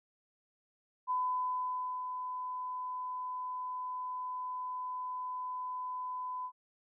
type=tone with ADSR envelope; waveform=sine; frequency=1006 Hz; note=B5; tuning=32 cents sharp; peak=-29 dBFS; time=1.07-6.52 s; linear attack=35 ms; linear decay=920 ms; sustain=-7 dB; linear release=69 ms; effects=none